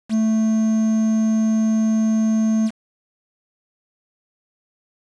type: tone with quantisation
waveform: triangle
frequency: 220 Hz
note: A3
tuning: in tune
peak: -13 dBFS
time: 0.09-2.71 s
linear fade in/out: 50 ms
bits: 6
effects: resampled to 22050 Hz